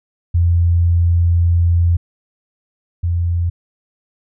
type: tone pair in turn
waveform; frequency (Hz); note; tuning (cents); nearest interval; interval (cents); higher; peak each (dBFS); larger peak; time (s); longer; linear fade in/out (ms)
sine; 85.7 / 86.07; F2 / F2; -32 / -25; unison; 7; second; -10 / -14; first; 0.34-1.97 / 3.03-3.5; first; 10
effects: none